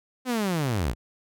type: linear sweep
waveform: sawtooth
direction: down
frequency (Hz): 260.7 to 45.93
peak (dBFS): -20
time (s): 0.25-0.95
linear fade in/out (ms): 50
effects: none